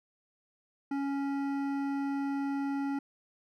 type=tone with hard clipping; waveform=triangle; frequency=278.1 Hz; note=C#4; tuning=6 cents sharp; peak=-32 dBFS; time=0.91-2.99 s; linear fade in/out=5 ms; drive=16 dB; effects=none